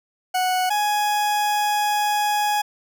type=tone pair in turn; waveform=40% pulse; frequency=738 / 834.2 Hz; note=F#5 / G#5; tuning=-5 / +7 cents; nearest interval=major second; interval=212 cents; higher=second; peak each=-18 dBFS; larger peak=neither; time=0.34-0.7 / 0.7-2.62 s; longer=second; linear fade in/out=10 ms; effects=none